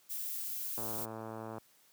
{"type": "noise", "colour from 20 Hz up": "violet", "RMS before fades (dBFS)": -39, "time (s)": [0.09, 1.06], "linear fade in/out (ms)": 20}
{"type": "click train", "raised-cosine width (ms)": 1, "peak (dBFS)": -29, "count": 90, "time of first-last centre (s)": [0.78, 1.582], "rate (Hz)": 111}
{"effects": ["white hiss -66 dBFS RMS until 1.92 s", "high-pass 80 Hz 12 dB/octave"]}